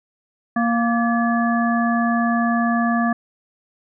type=harmonic tone with a mistuned harmonic; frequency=233.1 Hz; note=A#3; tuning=in tune; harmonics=1 / 3 / 5 / 7; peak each=-18 / -23 / -25 / -26 dBFS; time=0.56-3.13 s; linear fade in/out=5 ms; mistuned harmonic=7; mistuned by=+79 cents; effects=none